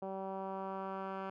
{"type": "tone with low-pass filter sweep", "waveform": "10% pulse", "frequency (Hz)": 192.2, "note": "G3", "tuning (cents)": -34, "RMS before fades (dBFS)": -41, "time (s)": [0.02, 1.3], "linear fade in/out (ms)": 5, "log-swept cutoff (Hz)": [700, 1700], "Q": 1.6, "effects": []}